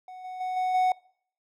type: tone with level steps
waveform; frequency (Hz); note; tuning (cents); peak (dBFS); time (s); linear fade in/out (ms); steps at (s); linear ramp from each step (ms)
triangle; 740; F#5; 0; -38 / -33 / -26 / -22 / -18; 0.08-0.92; 2; 0.24 / 0.4 / 0.56 / 0.74; 10
effects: noise-tail reverb RT60 0.6 s tail -24 dB re dry